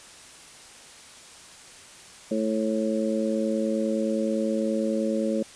harmonic tone, 109.6 Hz, A2, 6 cents flat, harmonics 2 / 3 / 4 / 5, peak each -26 / -30 / -32 / -28 dBFS, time 2.31-5.43 s, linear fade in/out 5 ms, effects white hiss -47 dBFS RMS until 5.55 s + resampled to 22050 Hz

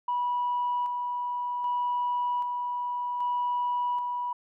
sine tone with tremolo, 977 Hz, B5, 19 cents flat, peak -24 dBFS, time 0.08-4.33 s, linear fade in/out 5 ms, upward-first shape square, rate 0.64 Hz, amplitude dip 35%, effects tanh soft clip ceiling -21 dBFS

